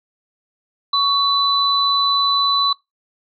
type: tone pair together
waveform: sine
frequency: 1119 / 3988 Hz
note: C#6 / B7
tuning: +16 / +16 cents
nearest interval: octave + minor seventh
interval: 2200 cents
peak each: -17 dBFS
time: 0.93-2.73 s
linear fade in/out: 5 ms
effects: noise-tail reverb RT60 0.2 s tail -22 dB re dry